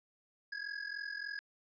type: ring-modulated tone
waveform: square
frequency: 1661.2 Hz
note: G#6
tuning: in tune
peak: -37 dBFS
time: 0.52-1.39 s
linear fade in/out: 0 ms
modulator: 21.7 Hz
effects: resampled to 16000 Hz